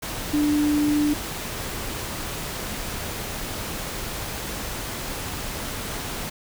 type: tone in noise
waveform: sine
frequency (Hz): 296.1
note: D4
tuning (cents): +14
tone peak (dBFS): -18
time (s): 0.33-1.14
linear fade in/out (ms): 10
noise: pink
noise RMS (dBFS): -31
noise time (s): 0.02-6.3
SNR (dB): +10
effects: none